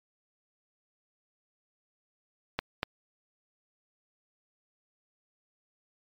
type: clicks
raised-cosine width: 0.3 ms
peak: -12 dBFS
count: 2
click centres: 2.59 / 2.831 s
effects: MP3 96 kbps